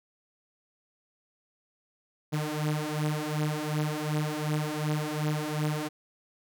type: beating tone pair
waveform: sawtooth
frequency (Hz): 150.5 / 153.2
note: D3 / D#3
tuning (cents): +43 / -27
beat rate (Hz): 2.7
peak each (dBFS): -27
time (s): 2.32-5.89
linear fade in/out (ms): 20
effects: none